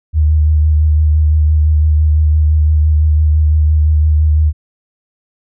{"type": "tone with vibrato", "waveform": "sine", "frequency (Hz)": 76.7, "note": "D#2", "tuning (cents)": -24, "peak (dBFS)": -7, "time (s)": [0.13, 4.53], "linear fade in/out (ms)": 50, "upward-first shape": "sine", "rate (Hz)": 5.9, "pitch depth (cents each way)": 25, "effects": []}